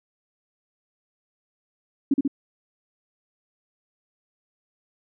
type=tone with echo; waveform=sine; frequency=277.2 Hz; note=C#4; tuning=in tune; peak=-15 dBFS; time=2.11-2.14 s; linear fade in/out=5 ms; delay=69 ms; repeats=2; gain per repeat=-2 dB; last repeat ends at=2.278 s; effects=none